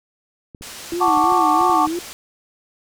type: clicks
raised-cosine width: 3 ms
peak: -25 dBFS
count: 10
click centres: 0.548 / 0.611 / 0.935 / 1.082 / 1.174 / 1.241 / 1.323 / 1.612 / 1.697 / 1.874 s
type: low-pass noise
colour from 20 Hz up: white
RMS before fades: -36 dBFS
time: 0.62-2.13 s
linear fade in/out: 0 ms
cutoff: 8300 Hz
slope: 12 dB/octave
type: tone with vibrato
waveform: sine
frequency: 329.6 Hz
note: E4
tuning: in tune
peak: -21 dBFS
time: 0.92-1.99 s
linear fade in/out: 2 ms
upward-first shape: sine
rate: 3 Hz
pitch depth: 130 cents each way
type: chord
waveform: sine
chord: D major seventh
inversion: first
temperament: equal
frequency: 740 / 880 / 1108.7 / 1174.7 Hz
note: F#5 / A5 / C#6 / D6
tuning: 0 / 0 / 0 / 0 cents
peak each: -19 dBFS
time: 1-1.87 s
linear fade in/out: 20 ms
effects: none